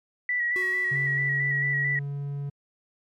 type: tone with vibrato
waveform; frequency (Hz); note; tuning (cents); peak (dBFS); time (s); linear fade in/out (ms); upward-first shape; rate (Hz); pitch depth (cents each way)
sine; 1942; B6; -30; -23; 0.29-1.99; 2; square; 4.5; 28
type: tone with exponential decay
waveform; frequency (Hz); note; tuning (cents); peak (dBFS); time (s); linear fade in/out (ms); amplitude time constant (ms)
square; 370; F#4; 0; -33; 0.56-1.9; 0; 290
type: tone with pitch glide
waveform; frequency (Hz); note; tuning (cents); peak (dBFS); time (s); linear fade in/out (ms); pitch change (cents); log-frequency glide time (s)
triangle; 138.59 to 141.83; C#3 to C#3; 0 to +40; -27; 0.91-2.5; 10; +40; 1.13-2.15
effects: MP3 64 kbps